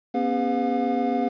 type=tone cluster; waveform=triangle; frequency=242.1 / 269.6 / 407.1 / 503 / 714 Hz; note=B3 / C#4 / G#4 / B4 / F5; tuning=-34 / -48 / -35 / +32 / +38 cents; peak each=-24 / -25 / -28 / -30 / -24 dBFS; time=0.14-1.29 s; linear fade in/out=10 ms; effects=resampled to 11025 Hz + 9-bit